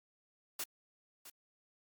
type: noise with echo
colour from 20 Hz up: white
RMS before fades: -39 dBFS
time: 0.59-0.64 s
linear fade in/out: 5 ms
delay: 660 ms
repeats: 1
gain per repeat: -13 dB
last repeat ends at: 1.3 s
effects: high-pass 200 Hz 12 dB/octave + Opus 48 kbps